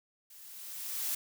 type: noise with level ramp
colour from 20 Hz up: blue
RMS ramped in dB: -54 to -32 dBFS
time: 0.3-1.15 s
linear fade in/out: 5 ms
effects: none